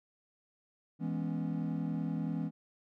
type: chord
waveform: triangle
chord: C# minor seventh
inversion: first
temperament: equal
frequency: 164.81 / 207.7 / 246.9 / 277.2 Hz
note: E3 / G#3 / B3 / C#4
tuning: 0 / 0 / 0 / 0 cents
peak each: -33 / -37 / -37 / -37 dBFS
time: 0.99-2.51 s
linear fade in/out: 50 ms
effects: tanh soft clip ceiling -22 dBFS